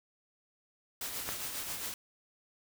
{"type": "noise with tremolo", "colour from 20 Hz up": "white", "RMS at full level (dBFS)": -37, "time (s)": [1.01, 1.94], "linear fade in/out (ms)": 2, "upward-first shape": "triangle", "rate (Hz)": 7.4, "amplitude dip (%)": 45}
{"type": "clicks", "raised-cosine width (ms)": 0.5, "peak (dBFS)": [-31, -21], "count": 2, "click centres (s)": [1.279, 1.29]}
{"effects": []}